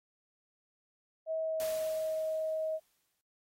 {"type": "tone with pitch glide", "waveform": "sine", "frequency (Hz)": [641, 632.2], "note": ["E5", "D#5"], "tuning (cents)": [-49, 27], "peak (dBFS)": -31, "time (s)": [1.26, 2.8], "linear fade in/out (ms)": 50, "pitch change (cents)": -24, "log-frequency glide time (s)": [1.41, 1.79]}
{"type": "noise with exponential decay", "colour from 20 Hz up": "white", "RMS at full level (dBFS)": -42, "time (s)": [1.6, 3.21], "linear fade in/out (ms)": 0, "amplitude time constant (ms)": 350}
{"effects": ["AAC 48 kbps"]}